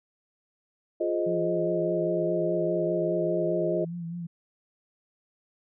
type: chord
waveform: sine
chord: F minor seventh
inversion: none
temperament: equal with one note detuned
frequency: 349.2 / 417.5 / 523.3 / 622.3 Hz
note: F4 / Ab4 / C5 / Eb5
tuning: 0 / +9 / 0 / 0 cents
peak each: -28 / -32 / -34 / -28 dBFS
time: 1-3.85 s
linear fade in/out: 10 ms
type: tone with vibrato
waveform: sine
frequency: 170.3 Hz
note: F3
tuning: 43 cents flat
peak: -32 dBFS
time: 1.26-4.27 s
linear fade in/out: 10 ms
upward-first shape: sine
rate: 4.9 Hz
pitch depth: 44 cents each way
effects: none